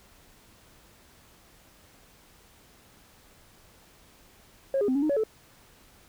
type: tone with pitch steps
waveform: sine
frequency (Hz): 542 / 409.4 / 258.2 / 280.7 / 307.1 / 564 / 436.9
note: C#5 / G#4 / C4 / C#4 / D#4 / C#5 / A4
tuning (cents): -39 / -25 / -23 / +22 / -23 / +30 / -12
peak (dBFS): -21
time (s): 4.74-5.237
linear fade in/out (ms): 2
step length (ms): 71
effects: tanh soft clip ceiling -19 dBFS + pink hiss -57 dBFS RMS until 6.08 s